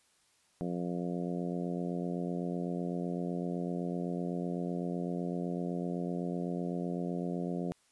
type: harmonic tone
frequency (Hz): 87.9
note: F2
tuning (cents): +12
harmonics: 2 / 3 / 4 / 5 / 6 / 7 / 8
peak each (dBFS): -35 / -39 / -41 / -43 / -45 / -46 / -47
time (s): 0.61-7.72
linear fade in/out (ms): 0
effects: white hiss -69 dBFS RMS until 7.91 s + resampled to 24000 Hz